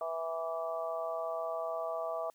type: harmonic tone with a mistuned harmonic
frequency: 163.9 Hz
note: E3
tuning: 10 cents flat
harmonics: 3 / 4 / 5 / 6 / 7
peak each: -43 / -35 / -45 / -47 / -41 dBFS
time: 0.01-2.3 s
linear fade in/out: 2 ms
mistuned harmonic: 7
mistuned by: +17 cents
effects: white hiss -71 dBFS RMS until 2.34 s